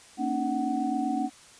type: tone cluster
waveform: sine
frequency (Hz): 231.4 / 274.1 / 301.9 / 746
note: A#3 / C#4 / D4 / F#5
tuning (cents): -13 / -19 / +48 / +14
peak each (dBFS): -32 / -30 / -32 / -30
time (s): 0.17-1.3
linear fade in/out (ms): 50
effects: white hiss -52 dBFS RMS until 1.59 s + resampled to 22050 Hz